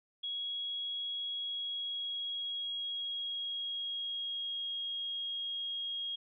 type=tone with pitch glide; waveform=sine; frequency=3322 to 3271 Hz; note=G#7 to G#7; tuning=0 to -27 cents; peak=-35 dBFS; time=0.23-6.16 s; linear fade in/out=10 ms; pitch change=-27 cents; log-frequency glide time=1.24-4.71 s; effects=none